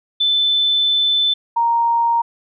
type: tone pair in turn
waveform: sine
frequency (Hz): 3520 / 932.3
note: A7 / A#5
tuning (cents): 0 / 0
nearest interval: octave + major seventh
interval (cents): 2300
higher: first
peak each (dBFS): -13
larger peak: neither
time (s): 0.2-1.34 / 1.56-2.22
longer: first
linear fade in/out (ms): 10
effects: none